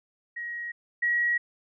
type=tone pair in turn; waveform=sine; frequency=1895 / 1909.3 Hz; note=A#6 / A#6; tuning=+28 / +41 cents; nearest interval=unison; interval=13 cents; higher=second; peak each=-32 / -22 dBFS; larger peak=second; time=0.36-0.72 / 1.02-1.38 s; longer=neither; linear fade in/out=10 ms; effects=none